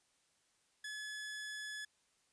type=tone; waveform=sawtooth; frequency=1708 Hz; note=G#6; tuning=48 cents sharp; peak=-39 dBFS; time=0.84-1.85 s; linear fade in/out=5 ms; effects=white hiss -75 dBFS RMS until 2.32 s + resampled to 22050 Hz